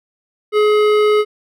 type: tone with hard clipping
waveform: triangle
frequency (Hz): 422.4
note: G#4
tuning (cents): +29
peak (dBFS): -12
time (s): 0.52-1.25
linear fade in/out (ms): 50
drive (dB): 18
effects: none